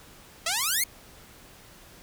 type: exponential sweep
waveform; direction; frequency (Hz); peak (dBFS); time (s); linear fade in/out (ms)
5% pulse; up; 630 to 2257; -13; 0.46-0.84; 5
effects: pink hiss -51 dBFS RMS until 2.02 s